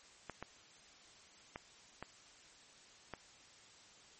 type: clicks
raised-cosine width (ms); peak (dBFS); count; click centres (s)
0.5; -28; 5; 0.297 / 0.426 / 1.559 / 2.026 / 3.137
effects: white hiss -61 dBFS RMS until 4.19 s + MP3 32 kbps